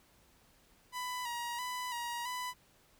sawtooth tone with vibrato, 973 Hz, B5, 26 cents flat, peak -33 dBFS, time 0.92-2.54 s, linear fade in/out 50 ms, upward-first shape square, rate 1.5 Hz, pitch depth 42 cents each way, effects pink hiss -66 dBFS RMS until 2.99 s

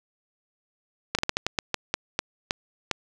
slowing click train, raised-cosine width 0.2 ms, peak -6 dBFS, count 12, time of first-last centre 1.15-2.913 s, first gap 37 ms, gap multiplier 1.27, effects 7-bit

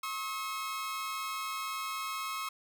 sawtooth tone pair together, 1082.6 / 1283 Hz, C#6 / E6, -41 / -47 cents, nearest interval minor third, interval 294 cents, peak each -34 / -34 dBFS, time 0.03-2.49 s, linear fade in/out 5 ms, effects none

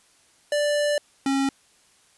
square tone pair in turn, 587.3 / 272.6 Hz, D5 / C#4, 0 / -29 cents, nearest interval octave + minor second, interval 1329 cents, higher first, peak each -21 dBFS, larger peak neither, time 0.52-0.98 / 1.26-1.49 s, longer first, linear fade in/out 2 ms, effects white hiss -59 dBFS RMS until 2.17 s + resampled to 24000 Hz

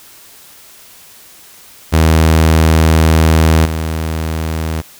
sawtooth tone with level steps, 80 Hz, D#2, 49 cents sharp, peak -3 / -12 dBFS, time 1.92-4.82 s, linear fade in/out 20 ms, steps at 3.65 s, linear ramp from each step 5 ms, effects white hiss -40 dBFS RMS until 4.99 s

